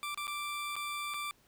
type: tone with dropouts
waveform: 20% pulse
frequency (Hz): 1174.7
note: D6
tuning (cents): 0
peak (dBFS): -31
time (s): 0.03-1.31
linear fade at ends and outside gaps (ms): 0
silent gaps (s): 0.145-0.175 / 0.27-0.278 / 0.756-0.764 / 1.138-1.142
effects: pink hiss -67 dBFS RMS until 1.47 s